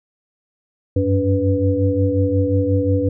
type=tone cluster; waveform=sine; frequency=92.9 / 98.5 / 285.7 / 493.5 Hz; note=F#2 / G2 / D4 / B4; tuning=+7 / +9 / -48 / -1 cents; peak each=-20 dBFS; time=0.96-3.09 s; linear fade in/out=5 ms; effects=none